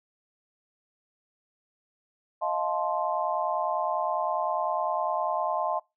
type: chord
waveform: sine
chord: F dominant seventh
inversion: third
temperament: just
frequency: 628.6 / 698.5 / 873.1 / 1047.7 Hz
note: Eb5 / F5 / A5 / C6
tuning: +18 / 0 / -14 / +2 cents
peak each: -31 dBFS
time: 2.41-5.8 s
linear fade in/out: 20 ms
effects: noise-tail reverb RT60 0.2 s tail -22 dB re dry